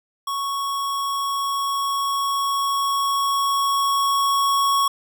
square tone with level ramp, 1108.7 Hz, C#6, in tune, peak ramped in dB -24 to -17 dBFS, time 0.27-4.88 s, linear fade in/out 5 ms, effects none

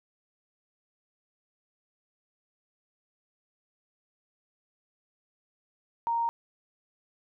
sine tone, 930 Hz, A#5, 4 cents flat, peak -25 dBFS, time 6.07-6.29 s, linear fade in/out 0 ms, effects none

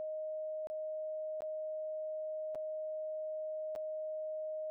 sine tone with dropouts, 622.3 Hz, D#5, in tune, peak -37 dBFS, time 0-4.7 s, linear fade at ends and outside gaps 0 ms, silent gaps 0.671-0.7 / 1.406-1.42 / 2.548-2.555 / 3.752-3.76 s, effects none

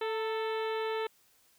harmonic tone with a mistuned harmonic, 440 Hz, A4, in tune, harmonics 1 / 2 / 3 / 4 / 5 / 6 / 7 / 8 / 9, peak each -32 / -38 / -42 / -44 / -46 / -48 / -49 / -50 / -51 dBFS, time 0.01-1.07 s, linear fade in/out 5 ms, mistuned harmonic 2, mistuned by +42 cents, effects white hiss -66 dBFS RMS until 1.58 s

